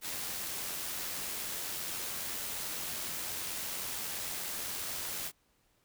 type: noise with amplitude modulation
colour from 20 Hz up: white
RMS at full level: -37 dBFS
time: 0.01-5.32 s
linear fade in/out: 50 ms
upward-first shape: sine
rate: 89.3 Hz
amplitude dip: 25%
effects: pink hiss -72 dBFS RMS until 5.84 s